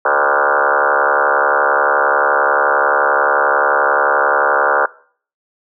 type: tone with frequency modulation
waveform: sine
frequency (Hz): 990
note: B5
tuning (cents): +4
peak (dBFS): -10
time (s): 0.05-4.86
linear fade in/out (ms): 5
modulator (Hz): 71.4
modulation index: 7.7
effects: noise-tail reverb RT60 0.5 s tail -21 dB re dry + high-pass 400 Hz 12 dB/octave